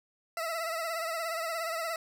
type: tone with vibrato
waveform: 20% pulse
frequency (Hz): 659.3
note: E5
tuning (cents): 0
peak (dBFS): -27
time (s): 0.37-1.96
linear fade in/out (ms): 2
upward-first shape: triangle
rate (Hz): 17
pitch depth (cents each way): 68
effects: none